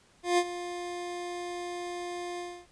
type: tone with ADSR envelope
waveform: 25% pulse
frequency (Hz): 352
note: F4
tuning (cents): +14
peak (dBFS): -17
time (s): 0.23-2.67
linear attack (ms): 150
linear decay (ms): 55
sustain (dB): -14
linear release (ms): 280
effects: pink hiss -62 dBFS RMS until 2.71 s + resampled to 22050 Hz